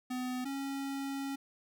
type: tone pair in turn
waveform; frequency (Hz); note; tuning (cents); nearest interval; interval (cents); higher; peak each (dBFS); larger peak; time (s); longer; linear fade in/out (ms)
square; 252.1 / 274.9; B3 / C#4; +36 / -14; minor second; 150; second; -35 / -36; first; 0.1-0.45 / 0.45-1.36; second; 10
effects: none